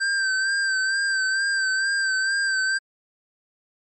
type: tone with vibrato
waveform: square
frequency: 1568 Hz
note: G6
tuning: in tune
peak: -21 dBFS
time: 0-2.79 s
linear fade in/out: 20 ms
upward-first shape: sine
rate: 2.2 Hz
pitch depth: 39 cents each way
effects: MP3 32 kbps

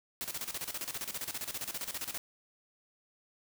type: noise with tremolo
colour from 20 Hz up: white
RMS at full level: -37 dBFS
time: 0.21-2.18 s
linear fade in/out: 0 ms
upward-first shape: square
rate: 15 Hz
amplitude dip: 75%
effects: none

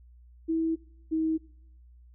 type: tone pair in turn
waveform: sine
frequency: 325 / 318.9 Hz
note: E4 / D#4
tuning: -24 / +43 cents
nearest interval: unison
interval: 33 cents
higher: first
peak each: -24 dBFS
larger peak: neither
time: 0.48-0.76 / 1.11-1.38 s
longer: first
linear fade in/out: 20 ms
effects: noise-tail reverb RT60 0.8 s tail -23 dB re dry + added 60 Hz sine -51 dBFS peak until 2.14 s

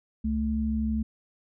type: tone pair together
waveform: sine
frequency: 68.92 / 219.5 Hz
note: C#2 / A3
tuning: -9 / -4 cents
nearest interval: octave + minor sixth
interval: 2005 cents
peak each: -29 / -26 dBFS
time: 0.24-1.03 s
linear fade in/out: 10 ms
effects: none

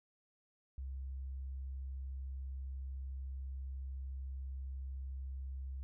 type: tone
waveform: sine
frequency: 66.5 Hz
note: C2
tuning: 29 cents sharp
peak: -40 dBFS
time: 0.78-5.83 s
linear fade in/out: 0 ms
effects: none

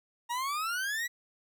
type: exponential sweep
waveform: 40% pulse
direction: up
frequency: 932.3 to 1975.5 Hz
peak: -30 dBFS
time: 0.29-1.08 s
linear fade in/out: 20 ms
effects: none

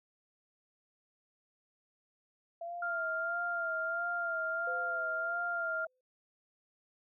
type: tone with vibrato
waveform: sine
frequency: 670 Hz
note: E5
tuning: 28 cents sharp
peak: -38 dBFS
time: 2.61-5.87 s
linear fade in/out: 5 ms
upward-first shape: sine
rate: 1.5 Hz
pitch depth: 69 cents each way
type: tone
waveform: sine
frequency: 1396.9 Hz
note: F6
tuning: in tune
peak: -33 dBFS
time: 2.82-5.85 s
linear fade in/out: 5 ms
type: tone with exponential decay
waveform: sine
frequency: 510 Hz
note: C5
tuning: 44 cents flat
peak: -38 dBFS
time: 4.67-6.01 s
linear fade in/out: 5 ms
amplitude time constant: 290 ms
effects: none

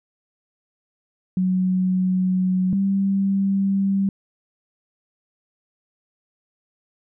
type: tone pair in turn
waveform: sine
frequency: 185 / 195.67 Hz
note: F#3 / G3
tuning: 0 / -3 cents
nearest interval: minor second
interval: 97 cents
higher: second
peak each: -17 dBFS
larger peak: neither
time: 1.37-2.73 / 2.73-4.09 s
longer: neither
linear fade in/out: 2 ms
effects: none

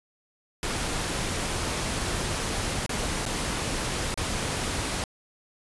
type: noise with dropouts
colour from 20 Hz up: pink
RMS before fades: -29 dBFS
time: 0.63-5.04 s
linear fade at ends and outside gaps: 1 ms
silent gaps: 2.863-2.893 / 3.254-3.262 / 4.142-4.175 s
effects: resampled to 24000 Hz

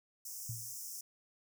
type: high-pass noise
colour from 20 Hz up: pink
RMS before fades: -45 dBFS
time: 0.25-1.01 s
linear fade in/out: 5 ms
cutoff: 5300 Hz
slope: 96 dB/octave
type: tone with exponential decay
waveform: sine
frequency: 116.54 Hz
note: A#2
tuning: in tune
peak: -36 dBFS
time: 0.49-0.78 s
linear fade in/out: 5 ms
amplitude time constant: 62 ms
effects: none

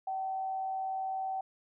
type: tone with frequency modulation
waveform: sine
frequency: 764 Hz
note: G5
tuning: 45 cents flat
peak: -32 dBFS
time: 0.07-1.41 s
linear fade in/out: 5 ms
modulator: 121 Hz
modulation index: 0.21
effects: none

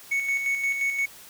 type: tone with tremolo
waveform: triangle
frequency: 2217 Hz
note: C#7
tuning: in tune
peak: -20 dBFS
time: 0.11-1.06 s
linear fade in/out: 10 ms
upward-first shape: square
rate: 5.7 Hz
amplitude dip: 45%
effects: white hiss -47 dBFS RMS until 1.29 s

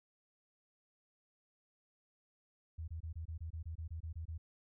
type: tone bursts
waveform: sine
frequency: 81.1 Hz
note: E2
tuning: 28 cents flat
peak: -40 dBFS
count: 13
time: 2.78-4.38 s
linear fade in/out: 10 ms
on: 100 ms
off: 25 ms
effects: none

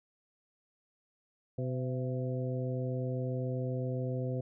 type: harmonic tone with a mistuned harmonic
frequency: 127.6 Hz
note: C3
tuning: 43 cents flat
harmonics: 1 / 2 / 3 / 4 / 5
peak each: -33 / -40 / -42 / -39 / -47 dBFS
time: 1.58-4.41 s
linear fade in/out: 5 ms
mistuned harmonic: 5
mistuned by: +70 cents
effects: none

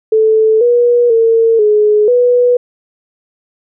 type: tone with pitch steps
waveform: sine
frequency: 438.4 / 481.5 / 454.6 / 421.7 / 490.3 Hz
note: A4 / B4 / A#4 / G#4 / B4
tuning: -6 / -44 / -43 / +26 / -13 cents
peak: -6 dBFS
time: 0.12-2.57 s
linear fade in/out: 5 ms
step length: 490 ms
effects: none

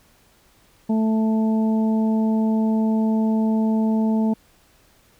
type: harmonic tone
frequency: 220 Hz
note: A3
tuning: in tune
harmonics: 1 / 2 / 3 / 4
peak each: -17 / -30 / -32 / -33 dBFS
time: 0.89-4.34 s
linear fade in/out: 10 ms
effects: pink hiss -57 dBFS RMS until 5.19 s

